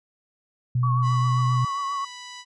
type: tone with pitch glide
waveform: sine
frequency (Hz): 123.9 to 124.76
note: B2 to B2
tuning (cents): +6 to +18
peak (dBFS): -19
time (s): 0.75-1.65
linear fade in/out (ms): 5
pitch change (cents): +12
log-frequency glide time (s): 1.19-1.34
type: tone with vibrato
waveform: sine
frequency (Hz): 1114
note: C#6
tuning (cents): +8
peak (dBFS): -25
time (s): 0.83-2.05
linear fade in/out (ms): 5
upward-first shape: triangle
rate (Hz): 7.5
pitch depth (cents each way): 51
type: tone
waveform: 10% pulse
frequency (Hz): 987.8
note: B5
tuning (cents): 0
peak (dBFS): -29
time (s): 1.02-2.45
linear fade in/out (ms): 50
effects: resampled to 24000 Hz